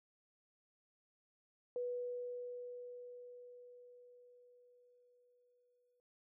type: tone with exponential decay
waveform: sine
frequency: 490.5 Hz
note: B4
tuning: 12 cents flat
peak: -36 dBFS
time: 1.76-6 s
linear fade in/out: 1 ms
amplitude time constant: 920 ms
effects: noise-tail reverb RT60 0.1 s tail -21 dB re dry